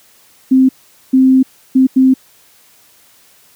sine tone bursts at uneven times, 261.5 Hz, C4, 1 cent flat, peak -5 dBFS, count 4, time 0.51-0.69 / 1.13-1.43 / 1.75-1.87 / 1.96-2.14 s, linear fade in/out 10 ms, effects white hiss -48 dBFS RMS until 3.55 s + high-pass 60 Hz 12 dB/octave

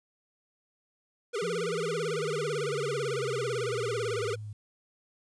square tone with vibrato, 440 Hz, A4, in tune, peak -30 dBFS, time 1.33-4.36 s, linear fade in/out 20 ms, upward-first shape sine, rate 18 Hz, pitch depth 200 cents each way
sine linear sweep, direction down, 174.61 to 103.83 Hz, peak -37 dBFS, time 1.42-4.53 s, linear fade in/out 5 ms
effects resampled to 22050 Hz + 11-bit

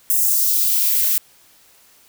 violet noise with high-pass filter sweep, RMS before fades -17 dBFS, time 0.1-1.18 s, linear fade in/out 0 ms, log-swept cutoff 8600 to 1300 Hz, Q 1.3, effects white hiss -52 dBFS RMS until 2.08 s

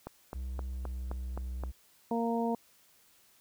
click train, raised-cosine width 1 ms, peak -25 dBFS, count 7, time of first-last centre 0.07-1.637 s, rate 3.83 Hz
triangle tone with pitch glide, 63.9 to 62.84 Hz, C2 to B1, -40 to +31 cents, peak -33 dBFS, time 0.34-1.72 s, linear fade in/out 20 ms, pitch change -29 cents, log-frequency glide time 0.67-1.05 s
harmonic tone, 231.8 Hz, A#3, 10 cents flat, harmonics 1 / 2 / 3 / 4, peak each -31 / -34 / -36 / -37 dBFS, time 2.11-2.55 s, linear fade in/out 2 ms
effects white hiss -64 dBFS RMS until 3.4 s

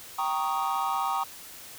triangle chord, Eb dominant seventh, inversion first, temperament equal, 784 / 932.3 / 1108.7 / 1244.5 Hz, G5 / Bb5 / Db6 / Eb6, 0 / 0 / 0 / 0 cents, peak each -29 / -29 / -30 / -30 dBFS, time 0.18-1.24 s, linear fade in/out 10 ms, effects white hiss -45 dBFS RMS until 1.78 s

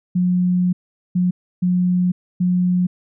sine tone bursts at uneven times, 180 Hz, F#3, 47 cents flat, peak -14 dBFS, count 4, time 0.15-0.73 / 1.15-1.31 / 1.62-2.12 / 2.4-2.87 s, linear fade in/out 10 ms, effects none

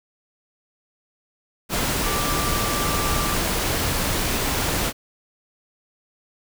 sine tone in noise, 1174.7 Hz, D6, in tune, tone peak -28 dBFS, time 2.02-3.37 s, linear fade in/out 50 ms, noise pink, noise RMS -23 dBFS, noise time 1.69-4.93 s, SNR -8 dB, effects none

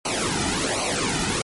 pink noise with flanger, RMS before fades -24 dBFS, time 0.05-1.42 s, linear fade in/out 5 ms, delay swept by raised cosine 0.57 to 1.87 ms, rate 1.3 Hz, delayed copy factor -0.9, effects MP3 48 kbps

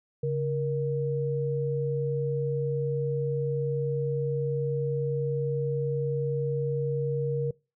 sine tone pair together, 139.9 / 470.6 Hz, C#3 / A#4, +16 / +16 cents, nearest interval octave + major sixth, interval 2100 cents, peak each -28 dBFS, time 0.23-7.51 s, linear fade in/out 5 ms, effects noise-tail reverb RT60 0.3 s tail -25 dB re dry

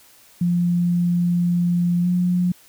sine tone with pitch glide, 174.61 to 178.59 Hz, F3 to F3, 0 to +39 cents, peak -16 dBFS, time 0.41-2.52 s, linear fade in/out 5 ms, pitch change +39 cents, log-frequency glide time 2.02-2.07 s, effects white hiss -51 dBFS RMS until 2.68 s

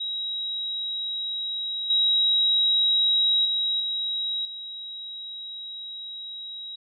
sine tone with level steps, 3836 Hz, A#7, 49 cents sharp, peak -27 / -18 / -22 / -25 / -34 dBFS, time 0-6.76 s, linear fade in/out 10 ms, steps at 1.9 / 3.45 / 3.8 / 4.45 s, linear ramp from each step 2 ms, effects none

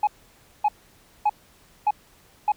sine tone bursts, 840 Hz, G#5, 19 cents sharp, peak -14 dBFS, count 5, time 0.03-2.52 s, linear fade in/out 5 ms, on 42 ms, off 570 ms, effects tanh soft clip ceiling -15 dBFS + pink hiss -56 dBFS RMS until 2.56 s

